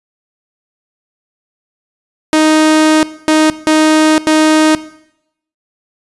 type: tone bursts at uneven times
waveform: sawtooth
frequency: 311.4 Hz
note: D#4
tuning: 2 cents sharp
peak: -3 dBFS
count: 4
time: 2.33-3.03 / 3.28-3.5 / 3.67-4.18 / 4.27-4.75 s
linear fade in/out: 0 ms
effects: noise-tail reverb RT60 0.8 s tail -18 dB re dry + resampled to 24000 Hz